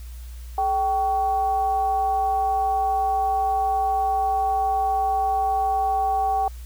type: tone with frequency modulation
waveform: sine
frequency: 775 Hz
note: G5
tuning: 20 cents flat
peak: -19 dBFS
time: 0.58-6.48 s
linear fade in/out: 2 ms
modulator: 347 Hz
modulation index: 0.38
effects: added 60 Hz sine -34 dBFS peak until 6.65 s + white hiss -51 dBFS RMS until 6.65 s